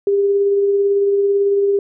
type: tone with tremolo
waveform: sine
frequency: 400.2 Hz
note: G4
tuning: 36 cents sharp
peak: -11 dBFS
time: 0.07-1.79 s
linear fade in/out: 2 ms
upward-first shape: sine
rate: 18 Hz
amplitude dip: 25%
effects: none